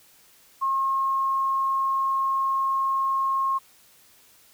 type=tone; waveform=sine; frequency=1077 Hz; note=C6; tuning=50 cents sharp; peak=-21 dBFS; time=0.61-3.59 s; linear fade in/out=20 ms; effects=white hiss -56 dBFS RMS until 4.53 s